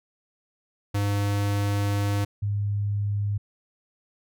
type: tone pair in turn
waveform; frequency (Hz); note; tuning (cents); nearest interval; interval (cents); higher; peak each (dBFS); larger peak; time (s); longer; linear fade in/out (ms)
square / sine; 101.4 / 102.28; G#2 / G#2; -41 / -26; unison; 15; second; -23; neither; 0.94-2.25 / 2.42-3.38; first; 10
effects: none